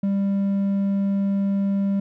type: tone with hard clipping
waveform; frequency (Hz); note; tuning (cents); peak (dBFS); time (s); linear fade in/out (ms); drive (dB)
sine; 197.7; G3; +15; -20; 0.03-2; 5; 3
effects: none